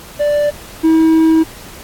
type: tone pair in turn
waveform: triangle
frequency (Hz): 587.3 / 321.5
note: D5 / E4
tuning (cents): 0 / -43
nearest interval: minor seventh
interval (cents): 1043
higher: first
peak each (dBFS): -9 / -5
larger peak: second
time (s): 0.19-0.51 / 0.83-1.44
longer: second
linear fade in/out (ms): 20
effects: pink hiss -35 dBFS RMS until 1.83 s + AAC 64 kbps